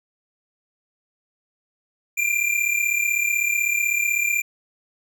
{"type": "tone pair together", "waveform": "square", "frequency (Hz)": [2364, 2400], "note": ["D7", "D7"], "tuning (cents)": [11, 37], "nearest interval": "unison", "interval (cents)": 26, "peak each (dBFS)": -23, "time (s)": [2.17, 4.42], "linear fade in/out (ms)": 10, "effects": []}